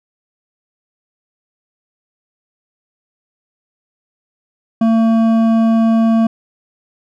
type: tone with hard clipping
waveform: sine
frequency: 225.8 Hz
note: A3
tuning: 45 cents sharp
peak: -11 dBFS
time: 4.81-6.27 s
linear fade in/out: 5 ms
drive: 9 dB
effects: none